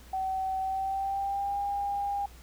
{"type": "tone with pitch glide", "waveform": "sine", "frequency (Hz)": [762, 805.4], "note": ["G5", "G5"], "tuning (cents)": [-49, 47], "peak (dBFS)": -28, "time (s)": [0.13, 2.26], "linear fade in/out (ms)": 5, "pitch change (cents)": 96, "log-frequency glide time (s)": [0.6, 1.58], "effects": ["added 60 Hz sine -49 dBFS peak until 2.42 s", "pink hiss -55 dBFS RMS until 2.42 s"]}